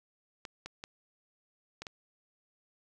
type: clicks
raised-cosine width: 0.2 ms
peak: -24 dBFS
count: 5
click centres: 0.452 / 0.66 / 0.839 / 1.82 / 1.868 s
effects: none